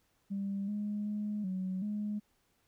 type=tone with pitch steps; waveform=sine; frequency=197.9 / 207.8 / 209.2 / 186.8 / 208.9 Hz; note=G3 / G#3 / G#3 / F#3 / G#3; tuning=+17 / +1 / +13 / +17 / +10 cents; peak=-32 dBFS; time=0.3-2.2 s; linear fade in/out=20 ms; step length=380 ms; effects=tanh soft clip ceiling -28 dBFS + pink hiss -74 dBFS RMS until 2.67 s